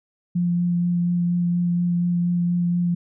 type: tone with vibrato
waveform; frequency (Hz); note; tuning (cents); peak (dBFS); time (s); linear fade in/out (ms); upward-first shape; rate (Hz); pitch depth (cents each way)
sine; 174.61; F3; 0; -18; 0.35-2.95; 10; sine; 4.2; 11
effects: none